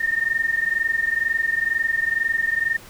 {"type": "tone pair together", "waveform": "sine", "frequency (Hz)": [1811.9, 1834], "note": ["A#6", "A#6"], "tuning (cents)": [-50, -29], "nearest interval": "unison", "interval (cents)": 21, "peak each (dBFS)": -22, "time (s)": [0, 2.77], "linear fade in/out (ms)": 10, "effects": ["pink hiss -44 dBFS RMS until 2.89 s"]}